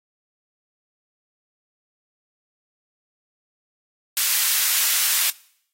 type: high-pass noise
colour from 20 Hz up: white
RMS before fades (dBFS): -20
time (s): 4.17-5.3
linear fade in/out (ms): 0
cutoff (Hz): 1600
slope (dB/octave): 12
effects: noise-tail reverb RT60 0.7 s tail -23 dB re dry + AAC 48 kbps